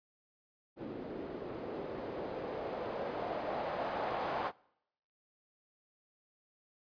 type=noise with low-pass filter sweep; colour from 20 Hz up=blue; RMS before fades=-39 dBFS; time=0.76-4.52 s; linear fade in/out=50 ms; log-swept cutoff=340 to 820 Hz; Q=1.8; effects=noise-tail reverb RT60 0.8 s tail -25 dB re dry + resampled to 11025 Hz